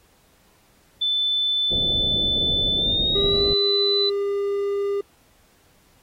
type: tone with pitch glide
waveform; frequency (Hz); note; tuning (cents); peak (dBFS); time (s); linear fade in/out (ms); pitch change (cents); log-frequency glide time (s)
sine; 3520 to 3997; A7 to B7; 0 to +20; -19; 1.01-4.1; 10; +220; 2.76-3.45
type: low-pass noise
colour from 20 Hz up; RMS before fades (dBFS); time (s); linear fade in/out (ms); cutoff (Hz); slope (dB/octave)
pink; -29; 1.7-3.54; 10; 650; 48
type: tone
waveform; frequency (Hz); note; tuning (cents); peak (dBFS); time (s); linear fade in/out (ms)
triangle; 401.6; G4; +42; -19; 3.15-5.01; 5
effects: pink hiss -59 dBFS RMS until 6.02 s + AAC 48 kbps